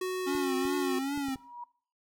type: tone with pitch glide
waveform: square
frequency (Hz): 370 to 364.1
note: F#4 to F#4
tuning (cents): 0 to -28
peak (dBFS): -31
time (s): 0.01-0.99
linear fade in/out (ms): 5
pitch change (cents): -28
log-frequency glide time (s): 0.22-0.32
type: tone with vibrato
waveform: square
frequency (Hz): 274.4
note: C#4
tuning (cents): -17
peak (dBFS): -31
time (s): 0.26-1.36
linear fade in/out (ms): 20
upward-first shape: triangle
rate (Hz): 2.5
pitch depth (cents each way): 91
type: clicks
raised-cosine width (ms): 3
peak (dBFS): -32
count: 5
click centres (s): 0.352 / 0.653 / 1.176 / 1.285 / 1.358
type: tone with exponential growth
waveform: sine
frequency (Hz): 961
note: B5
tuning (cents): -48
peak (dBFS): -36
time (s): 1.13-1.64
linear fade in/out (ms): 5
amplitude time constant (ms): 110
effects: noise-tail reverb RT60 0.5 s tail -20 dB re dry